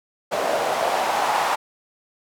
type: noise with band-pass filter sweep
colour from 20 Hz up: white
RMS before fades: -22 dBFS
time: 0.31-1.56 s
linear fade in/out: 20 ms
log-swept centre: 600 to 900 Hz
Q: 3
effects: none